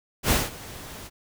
pink noise with ADSR envelope, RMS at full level -20 dBFS, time 0.23-1.1 s, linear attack 77 ms, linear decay 190 ms, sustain -20 dB, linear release 39 ms, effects none

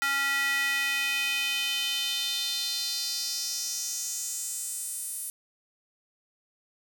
square tone with high-pass filter sweep, 277.2 Hz, C#4, in tune, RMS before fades -30 dBFS, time 0.02-5.3 s, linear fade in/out 0 ms, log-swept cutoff 1600 to 10000 Hz, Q 3.4, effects none

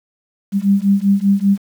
sine beating tone pair, 196 / 201.1 Hz, G3 / G3, 0 / +44 cents, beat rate 5.1 Hz, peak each -14 dBFS, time 0.52-1.58 s, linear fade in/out 50 ms, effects 7-bit

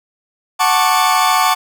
40% pulse chord, D major seventh, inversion first, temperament equal with one note detuned, 740 / 880 / 1101.7 / 1174.7 Hz, F#5 / A5 / C#6 / D6, 0 / 0 / -11 / 0 cents, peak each -16 dBFS, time 0.59-1.55 s, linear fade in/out 20 ms, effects none

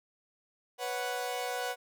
sawtooth chord, B suspended second, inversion none, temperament equal, 493.9 / 554.4 / 740 Hz, B4 / C#5 / F#5, 0 / 0 / 0 cents, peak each -33 / -37 / -32 dBFS, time 0.78-1.76 s, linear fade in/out 50 ms, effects none

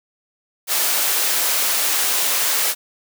white high-pass noise, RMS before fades -19 dBFS, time 0.67-2.75 s, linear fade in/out 50 ms, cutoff 450 Hz, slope 12 dB/octave, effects none

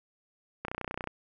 click train, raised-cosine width 0.5 ms, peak -19 dBFS, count 14, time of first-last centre 0.65-1.073 s, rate 30.7 Hz, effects none

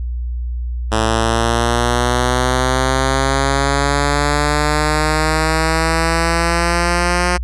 5% pulse linear sweep, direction up, 110 to 178.6 Hz, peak -3 dBFS, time 0.91-7.38 s, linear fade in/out 20 ms, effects added 60 Hz sine -19 dBFS peak until 7.43 s + resampled to 24000 Hz

